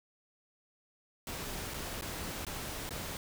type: noise with dropouts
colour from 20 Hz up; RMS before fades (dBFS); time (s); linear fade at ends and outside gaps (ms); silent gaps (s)
pink; -40; 1.27-3.17; 1; 1.738-1.742 / 2.011-2.021 / 2.45-2.467 / 2.892-2.907
effects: none